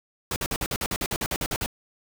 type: noise bursts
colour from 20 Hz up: pink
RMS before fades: -28 dBFS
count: 14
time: 0.31-1.661 s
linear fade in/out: 2 ms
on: 51 ms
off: 49 ms
effects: none